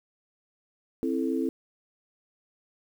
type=chord; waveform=sine; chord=A minor; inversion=first; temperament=just; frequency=264 / 330 / 440 Hz; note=C4 / E4 / A4; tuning=+16 / +2 / 0 cents; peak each=-28 / -29 / -32 dBFS; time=1.03-1.49 s; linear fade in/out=0 ms; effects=9-bit